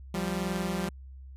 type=tone pair together; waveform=sawtooth; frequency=174.61 / 195.99 Hz; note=F3 / G3; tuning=0 / 0 cents; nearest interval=major second; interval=200 cents; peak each=-28 dBFS; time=0.14-0.89 s; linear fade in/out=5 ms; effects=added 66 Hz sine -43 dBFS peak until 1.36 s + resampled to 32000 Hz